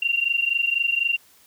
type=tone pair together; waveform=sine; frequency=2754 / 2778 Hz; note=F7 / F7; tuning=-25 / -10 cents; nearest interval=unison; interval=15 cents; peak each=-23 / -22 dBFS; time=0.02-1.17 s; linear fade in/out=5 ms; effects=white hiss -55 dBFS RMS until 1.46 s